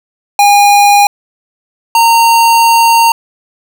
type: tone pair in turn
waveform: square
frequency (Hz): 815 / 921.3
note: G#5 / A#5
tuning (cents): -33 / -21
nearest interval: major second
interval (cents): 212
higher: second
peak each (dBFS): -4 / -5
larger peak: first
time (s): 0.39-1.07 / 1.95-3.12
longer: second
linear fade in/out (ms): 2
effects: none